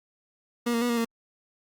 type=tone with pitch steps; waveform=30% pulse; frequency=238.5 / 232 / 242.7 / 235.5 / 230.2 Hz; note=A#3 / A#3 / B3 / A#3 / A#3; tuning=+40 / -8 / -30 / +18 / -22 cents; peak=-21 dBFS; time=0.66-1.05 s; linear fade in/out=10 ms; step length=78 ms; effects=Opus 48 kbps